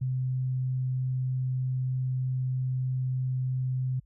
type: tone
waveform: sine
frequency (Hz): 128.8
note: C3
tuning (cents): -27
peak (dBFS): -26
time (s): 0.01-4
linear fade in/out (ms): 10
effects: added 50 Hz sine -58 dBFS peak until 4.05 s